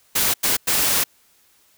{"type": "noise bursts at uneven times", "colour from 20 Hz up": "white", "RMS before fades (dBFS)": -19, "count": 3, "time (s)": [[0.15, 0.34], [0.43, 0.57], [0.67, 1.04]], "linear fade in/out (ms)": 10, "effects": ["white hiss -58 dBFS RMS until 1.77 s"]}